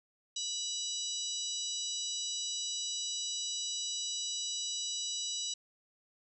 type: harmonic tone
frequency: 980 Hz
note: B5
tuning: 14 cents flat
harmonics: 3 / 4 / 5 / 6 / 7 / 8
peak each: -43 / -38 / -46 / -40 / -48 / -43 dBFS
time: 0.36-5.54 s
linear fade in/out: 5 ms
effects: none

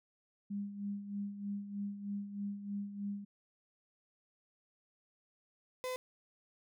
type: tone with tremolo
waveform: sine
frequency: 202 Hz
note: G#3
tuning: 48 cents flat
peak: -35 dBFS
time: 0.5-3.25 s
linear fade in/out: 10 ms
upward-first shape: sine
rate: 3.2 Hz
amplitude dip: 65%
type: tone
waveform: 35% pulse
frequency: 508 Hz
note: B4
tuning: 49 cents sharp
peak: -35 dBFS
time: 5.84-5.96 s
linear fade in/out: 0 ms
effects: none

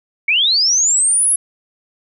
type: linear sweep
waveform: sine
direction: up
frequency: 2189 to 11000 Hz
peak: -11 dBFS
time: 0.28-1.36 s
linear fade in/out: 5 ms
effects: none

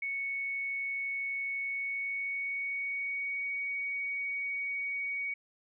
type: tone with pitch glide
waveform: sine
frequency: 2217 to 2244 Hz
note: C#7 to C#7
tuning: 0 to +21 cents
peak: -32 dBFS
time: 0.02-5.34 s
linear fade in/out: 5 ms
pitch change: +21 cents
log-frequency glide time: 1.61-3.52 s
effects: none

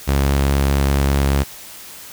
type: tone with vibrato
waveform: sawtooth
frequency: 69.3 Hz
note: C#2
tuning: in tune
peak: -10 dBFS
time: 0.07-1.44 s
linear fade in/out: 20 ms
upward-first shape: sine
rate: 4.8 Hz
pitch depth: 11 cents each way
effects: white hiss -37 dBFS RMS until 2.12 s

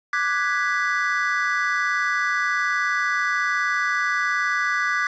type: chord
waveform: triangle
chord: G# half-diminished seventh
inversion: second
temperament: equal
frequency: 1174.7 / 1480 / 1661.2 / 1975.5 Hz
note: D6 / F#6 / G#6 / B6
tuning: 0 / 0 / 0 / 0 cents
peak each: -24 dBFS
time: 0.13-5.07 s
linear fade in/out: 2 ms
effects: resampled to 16000 Hz + 8-bit

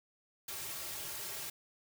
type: noise with comb filter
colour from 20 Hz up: white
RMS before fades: -42 dBFS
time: 0.48-1.5 s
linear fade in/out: 5 ms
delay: 4 ms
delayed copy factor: -0.65
effects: none

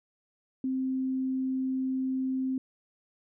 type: tone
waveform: sine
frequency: 261.6 Hz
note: C4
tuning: in tune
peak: -27 dBFS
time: 0.64-2.58 s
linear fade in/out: 2 ms
effects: none

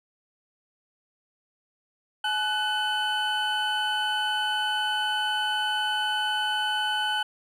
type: tone cluster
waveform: triangle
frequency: 850 / 1492 / 3020 Hz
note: G#5 / F#6 / F#7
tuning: +40 / +14 / +35 cents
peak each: -27 dBFS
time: 2.24-7.23 s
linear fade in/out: 5 ms
effects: none

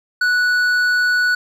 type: tone with hard clipping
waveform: triangle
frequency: 1476 Hz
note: F#6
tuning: 5 cents flat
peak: -15 dBFS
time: 0.21-1.35 s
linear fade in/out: 5 ms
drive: 10 dB
effects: none

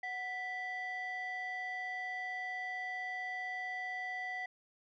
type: tone pair together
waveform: sine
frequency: 740 / 1975.6 Hz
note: F#5 / B6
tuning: 0 / 0 cents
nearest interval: octave + perfect fourth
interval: 1700 cents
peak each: -40 / -37 dBFS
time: 0.03-4.46 s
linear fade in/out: 5 ms
effects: tanh soft clip ceiling -34 dBFS

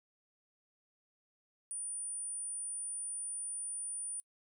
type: tone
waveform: sine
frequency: 9400 Hz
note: D9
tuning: 1 cent sharp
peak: -38 dBFS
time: 1.71-4.2 s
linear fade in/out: 0 ms
effects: noise-tail reverb RT60 0.1 s tail -25 dB re dry

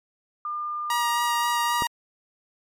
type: tone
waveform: sine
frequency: 1203 Hz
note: D6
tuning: 41 cents sharp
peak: -27 dBFS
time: 0.45-1.83 s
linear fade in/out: 2 ms
type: tone with vibrato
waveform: sawtooth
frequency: 950 Hz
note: A#5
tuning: 33 cents sharp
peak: -19 dBFS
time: 0.9-1.87 s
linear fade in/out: 2 ms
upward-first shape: sine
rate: 3.8 Hz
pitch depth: 11 cents each way
type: click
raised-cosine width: 2 ms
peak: -18 dBFS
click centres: 1.822 s
effects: MP3 64 kbps

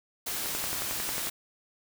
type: noise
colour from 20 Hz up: white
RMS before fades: -33 dBFS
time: 0.26-1.3 s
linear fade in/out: 10 ms
type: click train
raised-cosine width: 0.5 ms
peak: -20 dBFS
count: 10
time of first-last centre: 0.46-1.271 s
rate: 11.1 Hz
effects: none

